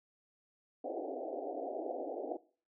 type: band-pass noise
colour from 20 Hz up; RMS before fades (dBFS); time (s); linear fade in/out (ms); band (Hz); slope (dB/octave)
white; -40; 0.84-2.37; 5; 270 to 760; 96
effects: noise-tail reverb RT60 0.4 s tail -19 dB re dry